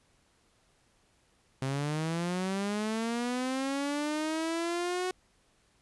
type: linear sweep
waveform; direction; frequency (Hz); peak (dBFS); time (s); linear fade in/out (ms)
sawtooth; up; 130.81 to 370; -26; 1.62-5.11; 2
effects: pink hiss -68 dBFS RMS until 5.81 s + resampled to 24000 Hz